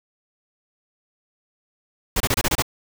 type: noise bursts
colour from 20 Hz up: pink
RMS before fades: -20 dBFS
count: 7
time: 2.16-2.623 s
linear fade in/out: 5 ms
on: 43 ms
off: 27 ms
effects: none